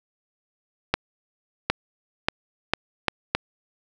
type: accelerating click train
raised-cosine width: 0.3 ms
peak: -3 dBFS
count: 6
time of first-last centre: 0.94-3.35 s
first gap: 760 ms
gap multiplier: 0.77
effects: none